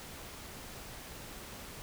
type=silence; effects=pink hiss -47 dBFS RMS until 1.82 s